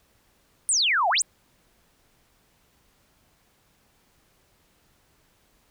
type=exponential two-way sweep; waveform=sine; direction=down then up; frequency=9397 to 659.3 to 9397 Hz; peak=-19 dBFS; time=0.69-1.22 s; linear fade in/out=0 ms; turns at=1.09 s; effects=pink hiss -64 dBFS RMS until 5.7 s